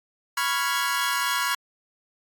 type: chord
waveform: sawtooth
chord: C# dominant seventh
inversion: third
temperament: equal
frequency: 987.8 / 1108.7 / 1396.9 / 1661.2 Hz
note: B5 / C#6 / E#6 / G#6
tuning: 0 / 0 / 0 / 0 cents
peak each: -25 dBFS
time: 0.37-1.55 s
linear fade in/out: 5 ms
effects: AAC 64 kbps